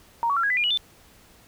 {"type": "tone with pitch steps", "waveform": "sine", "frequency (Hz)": [932.3, 1128.1, 1365, 1651.6, 1998.4, 2418, 2926, 3540], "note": ["A#5", "C#6", "F6", "G#6", "B6", "D7", "F#7", "A7"], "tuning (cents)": [0, 30, -40, -10, 20, 50, -20, 10], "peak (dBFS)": -20, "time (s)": [0.23, 0.774], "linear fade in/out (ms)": 0, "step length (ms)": 68, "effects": ["pink hiss -54 dBFS RMS until 1.47 s"]}